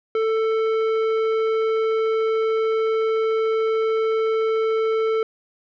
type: tone with tanh clipping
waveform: triangle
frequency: 443.2 Hz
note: A4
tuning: 13 cents sharp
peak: -20 dBFS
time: 0.15-5.23 s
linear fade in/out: 2 ms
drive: 16 dB
effects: none

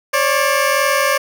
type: tone pair together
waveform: 15% pulse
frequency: 541.8 / 584 Hz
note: C#5 / D5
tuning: -40 / -10 cents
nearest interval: minor second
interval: 130 cents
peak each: -10 dBFS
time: 0.13-1.18 s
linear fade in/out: 10 ms
effects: none

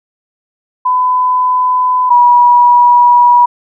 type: tone pair in turn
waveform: sine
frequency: 1005 / 969.7 Hz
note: B5 / B5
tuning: +30 / -32 cents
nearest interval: minor second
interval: 62 cents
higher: first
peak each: -8 / -3 dBFS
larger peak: second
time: 0.85-2.1 / 2.1-3.46 s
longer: second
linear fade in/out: 10 ms
effects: none

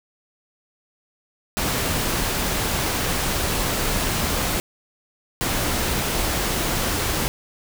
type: noise bursts at uneven times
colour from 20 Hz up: pink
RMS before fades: -23 dBFS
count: 2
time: 1.57-4.6 / 5.41-7.28 s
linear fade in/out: 0 ms
effects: none

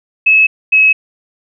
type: tone pair in turn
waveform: sine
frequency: 2588 / 2569 Hz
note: E7 / E7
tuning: -32 / -45 cents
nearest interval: unison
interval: 13 cents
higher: first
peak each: -5 dBFS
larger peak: neither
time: 0.26-0.47 / 0.72-0.93 s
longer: neither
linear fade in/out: 10 ms
effects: none

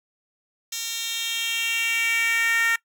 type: tone with high-pass filter sweep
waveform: 10% pulse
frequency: 459.3 Hz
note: A#4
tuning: 26 cents flat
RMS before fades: -24 dBFS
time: 0.72-2.76 s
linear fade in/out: 5 ms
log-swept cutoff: 4500 to 1700 Hz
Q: 3.5
effects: noise-tail reverb RT60 0.1 s tail -20 dB re dry

